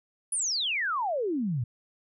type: exponential sweep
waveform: sine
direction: down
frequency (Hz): 10360 to 110.4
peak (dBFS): -26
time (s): 0.32-1.64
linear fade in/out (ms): 5
effects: none